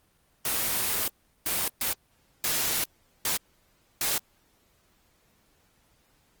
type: noise bursts at uneven times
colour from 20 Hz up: white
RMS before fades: -27 dBFS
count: 6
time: 0.45-1.08 / 1.46-1.68 / 1.81-1.93 / 2.44-2.84 / 3.25-3.37 / 4.01-4.18 s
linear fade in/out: 2 ms
effects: pink hiss -66 dBFS RMS until 6.4 s + Opus 24 kbps